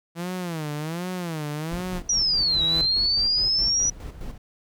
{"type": "tone with vibrato", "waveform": "sawtooth", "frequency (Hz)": 164.81, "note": "E3", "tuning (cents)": 0, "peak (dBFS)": -24, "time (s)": [0.15, 2.02], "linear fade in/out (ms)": 50, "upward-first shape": "sine", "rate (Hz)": 1.3, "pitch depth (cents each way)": 190}
{"type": "noise with tremolo", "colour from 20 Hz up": "brown", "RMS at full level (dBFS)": -34, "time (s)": [1.71, 4.38], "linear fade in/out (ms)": 5, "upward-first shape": "square", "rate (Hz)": 4.8, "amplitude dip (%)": 60}
{"type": "tone with exponential growth", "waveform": "sawtooth", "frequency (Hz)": 163.4, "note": "E3", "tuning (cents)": -15, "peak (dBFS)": -23, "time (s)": [1.79, 2.81], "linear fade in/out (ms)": 0, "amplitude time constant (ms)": 220}
{"type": "exponential two-way sweep", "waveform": "sine", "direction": "down then up", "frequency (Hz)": [5910, 3829, 5910], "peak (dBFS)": -19, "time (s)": [2.09, 3.9], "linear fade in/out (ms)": 5, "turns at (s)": 2.63}
{"effects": []}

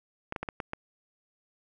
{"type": "clicks", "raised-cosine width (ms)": 0.5, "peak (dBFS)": -18, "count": 6, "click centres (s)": [0.324, 0.362, 0.43, 0.488, 0.602, 0.734], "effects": []}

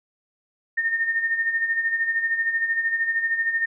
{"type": "tone with tremolo", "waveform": "sine", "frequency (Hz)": 1826, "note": "A#6", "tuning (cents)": -36, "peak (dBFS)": -18, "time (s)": [0.77, 3.66], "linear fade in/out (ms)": 10, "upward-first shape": "sine", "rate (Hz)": 13, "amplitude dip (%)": 60, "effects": []}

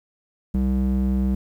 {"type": "tone with band-pass filter", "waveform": "square", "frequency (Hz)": 64.8, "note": "C2", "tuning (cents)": -16, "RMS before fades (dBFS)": -21, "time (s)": [0.54, 1.35], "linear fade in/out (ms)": 5, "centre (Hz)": 150, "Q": 3.6, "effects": ["9-bit"]}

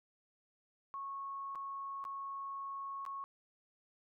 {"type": "tone with dropouts", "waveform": "sine", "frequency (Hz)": 1100, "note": "C#6", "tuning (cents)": -14, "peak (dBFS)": -40, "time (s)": [0.94, 3.24], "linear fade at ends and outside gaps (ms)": 0, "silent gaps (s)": [[1.55, 1.556], [2.041, 2.051], [3.052, 3.063]], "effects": []}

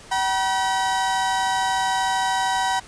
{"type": "tone pair together", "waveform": "35% pulse", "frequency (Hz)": [763, 962], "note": ["G5", "B5"], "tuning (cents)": [-47, -46], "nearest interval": "major third", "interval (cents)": 401, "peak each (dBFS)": -21, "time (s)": [0.11, 2.8], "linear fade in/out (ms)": 10, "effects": ["pink hiss -44 dBFS RMS until 2.87 s", "resampled to 22050 Hz"]}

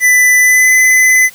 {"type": "tone with pitch glide", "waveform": "square", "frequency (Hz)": [1994, 2021], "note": ["B6", "B6"], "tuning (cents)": [16, 39], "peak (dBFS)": -6, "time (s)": [0, 1.3], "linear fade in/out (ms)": 50, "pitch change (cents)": 23, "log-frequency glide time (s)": [0.39, 0.71], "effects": ["white hiss -38 dBFS RMS until 1.34 s"]}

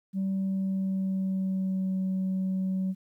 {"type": "tone with pitch glide", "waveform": "sine", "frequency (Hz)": [192.5, 188.65], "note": ["G3", "F#3"], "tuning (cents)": [-31, 34], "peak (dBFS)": -24, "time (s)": [0.13, 2.95], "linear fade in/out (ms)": 50, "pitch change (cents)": -35, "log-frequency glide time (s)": [0.33, 1.97], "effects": ["tanh soft clip ceiling -24 dBFS", "11-bit"]}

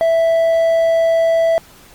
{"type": "tone", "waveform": "triangle", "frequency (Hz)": 659.3, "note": "E5", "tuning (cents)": 0, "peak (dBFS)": -9, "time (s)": [0.01, 1.58], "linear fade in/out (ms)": 0, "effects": ["pink hiss -44 dBFS RMS until 1.94 s", "Opus 32 kbps"]}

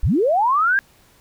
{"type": "linear sweep", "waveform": "sine", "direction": "up", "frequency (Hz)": [30.79, 1642], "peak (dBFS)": -14, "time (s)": [0.03, 0.79], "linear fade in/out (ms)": 0, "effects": ["pink hiss -54 dBFS RMS until 1.2 s"]}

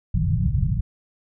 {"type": "low-pass noise", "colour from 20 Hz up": "white", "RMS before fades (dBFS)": -21, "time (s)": [0.14, 0.81], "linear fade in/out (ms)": 5, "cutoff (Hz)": 180, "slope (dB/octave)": 96, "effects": []}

